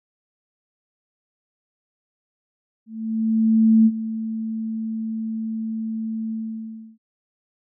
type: tone with ADSR envelope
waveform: sine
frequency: 222.1 Hz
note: A3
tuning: 16 cents sharp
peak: -10 dBFS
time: 2.86-6.98 s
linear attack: 1000 ms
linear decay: 48 ms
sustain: -14 dB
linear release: 660 ms
effects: none